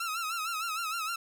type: tone with vibrato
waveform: sawtooth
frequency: 1318.5 Hz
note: E6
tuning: in tune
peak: -28 dBFS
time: 0-1.16 s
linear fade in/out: 5 ms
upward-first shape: sine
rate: 6.5 Hz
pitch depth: 94 cents each way
effects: none